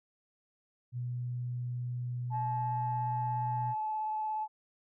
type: tone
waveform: sine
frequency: 122.8 Hz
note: B2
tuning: 9 cents flat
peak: -33 dBFS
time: 0.92-3.75 s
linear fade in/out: 50 ms
type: tone with vibrato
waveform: sine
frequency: 863 Hz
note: A5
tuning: 34 cents flat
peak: -31 dBFS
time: 2.3-4.48 s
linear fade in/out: 50 ms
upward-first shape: triangle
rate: 17 Hz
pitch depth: 14 cents each way
effects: tanh soft clip ceiling -23 dBFS